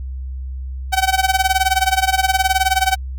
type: tone with tremolo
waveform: sawtooth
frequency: 762 Hz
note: G5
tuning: 49 cents flat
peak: -7 dBFS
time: 0.92-2.96 s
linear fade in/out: 20 ms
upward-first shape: sine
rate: 19 Hz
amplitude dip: 90%
effects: added 65 Hz sine -24 dBFS peak until 3.18 s